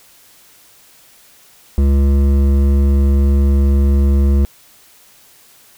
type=tone with hard clipping; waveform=triangle; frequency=69.3 Hz; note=C#2; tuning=in tune; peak=-11 dBFS; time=1.78-4.45 s; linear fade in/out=0 ms; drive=15 dB; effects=white hiss -47 dBFS RMS until 5.77 s